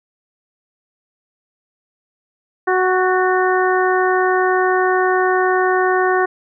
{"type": "harmonic tone with a mistuned harmonic", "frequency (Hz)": 370.5, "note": "F#4", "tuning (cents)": 2, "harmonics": [1, 2, 3, 4, 5], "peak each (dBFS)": [-16, -19, -21, -22, -23], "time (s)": [2.67, 6.26], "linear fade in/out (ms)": 10, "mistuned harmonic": 5, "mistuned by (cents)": -31, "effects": []}